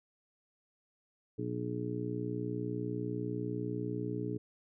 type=harmonic tone; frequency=60 Hz; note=B1; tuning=49 cents flat; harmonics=2 / 3 / 4 / 5 / 6 / 7; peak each=-39 / -42 / -44 / -39 / -46 / -40 dBFS; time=1.38-4.38 s; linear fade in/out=10 ms; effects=none